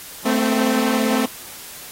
sawtooth tone pair together, 221 / 259 Hz, A3 / C4, +8 / -17 cents, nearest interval minor third, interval 275 cents, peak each -16 dBFS, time 0.25-1.26 s, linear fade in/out 10 ms, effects white hiss -37 dBFS RMS until 1.91 s + AAC 48 kbps

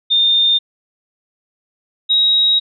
sine tone pair in turn, 3627 / 3805 Hz, A#7 / A#7, -48 / +35 cents, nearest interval minor second, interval 83 cents, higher second, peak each -10 dBFS, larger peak neither, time 0.1-0.59 / 2.09-2.6 s, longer second, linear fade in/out 20 ms, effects none

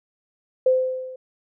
sine tone with level ramp, 515 Hz, C5, 28 cents flat, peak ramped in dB -12 to -35 dBFS, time 0.66-1.16 s, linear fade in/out 5 ms, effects none

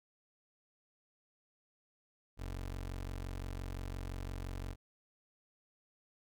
25% pulse tone, 45.81 Hz, F#1, 17 cents flat, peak -36 dBFS, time 2.37-4.76 s, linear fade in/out 50 ms, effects none

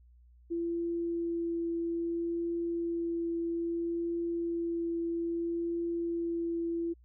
sine tone with vibrato, 338 Hz, E4, 43 cents sharp, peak -30 dBFS, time 0.5-6.94 s, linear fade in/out 20 ms, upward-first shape triangle, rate 0.61 Hz, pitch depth 10 cents each way, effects added 60 Hz sine -56 dBFS peak until 7.04 s

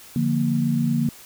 sine chord, Bb major, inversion first, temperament equal, 146.83 / 174.61 / 233.1 Hz, D3 / F3 / Bb3, 0 / 0 / 0 cents, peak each -23 / -26 / -21 dBFS, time 0.16-1.09 s, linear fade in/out 2 ms, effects white hiss -45 dBFS RMS until 1.25 s

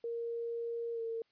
sine tone with pitch glide, 466.2 to 455.6 Hz, A#4 to A#4, 0 to -40 cents, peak -35 dBFS, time 0.04-1.22 s, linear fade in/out 2 ms, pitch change -40 cents, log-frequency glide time 0.93-1.01 s, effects white hiss -75 dBFS RMS until 1.31 s + resampled to 11025 Hz

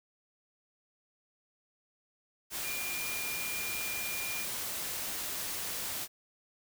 sine tone in noise, 2407 Hz, D7, 42 cents sharp, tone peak -38 dBFS, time 2.62-4.47 s, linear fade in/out 50 ms, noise white, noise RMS -37 dBFS, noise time 2.5-6.08 s, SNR -4 dB, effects none

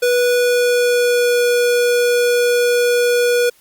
square tone with pitch glide, 490.2 to 484.3 Hz, B4 to B4, -13 to -34 cents, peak -13 dBFS, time 0.02-3.5 s, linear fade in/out 10 ms, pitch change -21 cents, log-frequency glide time 0.23-1.41 s, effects white hiss -52 dBFS RMS until 3.6 s + Opus 48 kbps

